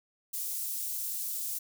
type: high-pass noise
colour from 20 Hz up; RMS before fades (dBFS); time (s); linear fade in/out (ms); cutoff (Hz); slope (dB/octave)
white; -35; 0.33-1.59; 10; 7900; 12
effects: none